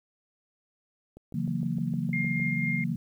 click train, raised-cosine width 2 ms, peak -33 dBFS, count 9, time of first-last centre 1.17-2.399 s, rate 6.51 Hz
sine chord, F# dominant seventh, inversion second, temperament just, 138.75 / 166.5 / 185 / 231.2 Hz, C#3 / E3 / F#3 / A#3, +2 / +18 / 0 / -14 cents, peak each -33 / -31 / -34 / -32 dBFS, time 1.34-2.96 s, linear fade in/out 5 ms
sine tone with tremolo, 2120 Hz, C7, 22 cents sharp, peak -28 dBFS, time 2.13-2.84 s, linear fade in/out 2 ms, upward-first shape sine, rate 4 Hz, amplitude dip 25%
effects 10-bit

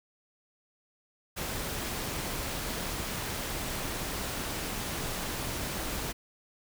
pink noise with amplitude modulation, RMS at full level -33 dBFS, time 1.36-6.13 s, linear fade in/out 20 ms, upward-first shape sine, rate 287 Hz, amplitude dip 40%, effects none

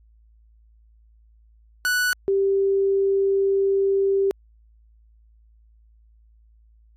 45% pulse / sine tone pair in turn, 1480 / 392 Hz, F#6 / G4, 0 / 0 cents, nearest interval octave + major seventh, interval 2300 cents, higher first, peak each -19 / -17 dBFS, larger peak second, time 1.85-2.13 / 2.28-4.31 s, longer second, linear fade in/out 0 ms, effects added 55 Hz sine -52 dBFS peak until 6.96 s + AAC 64 kbps

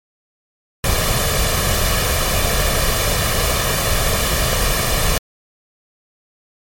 pink noise with comb filter, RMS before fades -17 dBFS, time 0.84-5.18 s, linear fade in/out 2 ms, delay 1.7 ms, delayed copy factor +0.6, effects MP3 64 kbps

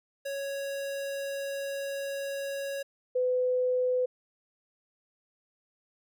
square / sine tone pair in turn, 554.4 / 503.3 Hz, C#5 / B4, 0 / +33 cents, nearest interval major second, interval 167 cents, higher first, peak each -33 / -24 dBFS, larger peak second, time 0.25-2.83 / 3.15-4.06 s, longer first, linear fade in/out 10 ms, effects none

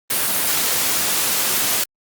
white high-pass noise, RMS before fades -19 dBFS, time 0.1-1.84 s, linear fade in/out 5 ms, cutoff 120 Hz, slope 12 dB/octave, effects Opus 32 kbps

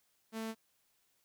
sawtooth tone, 222.7 Hz, A3, 21 cents sharp, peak -34 dBFS, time 0.32-0.55 s, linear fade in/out 50 ms, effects white hiss -75 dBFS RMS until 1.24 s

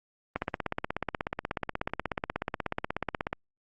click train, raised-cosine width 0.5 ms, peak -14 dBFS, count 50, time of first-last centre 0.36-3.33 s, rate 16.5 Hz, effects Opus 24 kbps

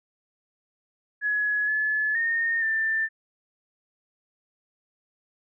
sine tone with pitch steps, 1688 / 1720 / 1836 / 1781 Hz, G#6 / A6 / A#6 / A6, +28 / -40 / -27 / +21 cents, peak -22 dBFS, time 1.21-3.09 s, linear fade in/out 50 ms, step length 470 ms, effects none

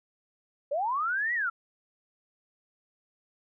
sine linear two-way sweep, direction up then down, 534 to 1975.5 to 1308 Hz, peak -26 dBFS, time 0.71-1.5 s, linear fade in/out 10 ms, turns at 1.34 s, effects none

